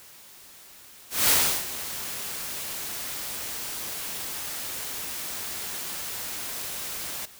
white noise with ADSR envelope, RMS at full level -19 dBFS, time 1.1-7.26 s, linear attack 190 ms, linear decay 350 ms, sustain -15 dB, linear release 13 ms, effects white hiss -49 dBFS RMS until 7.39 s

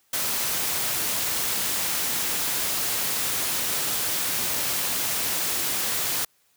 white noise, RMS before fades -26 dBFS, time 0.13-6.25 s, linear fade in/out 5 ms, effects white hiss -65 dBFS RMS until 6.56 s + high-pass 60 Hz 12 dB/octave

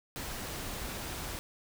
pink noise with amplitude modulation, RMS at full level -38 dBFS, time 0.16-1.39 s, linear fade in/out 0 ms, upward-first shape sine, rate 277 Hz, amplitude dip 25%, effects none

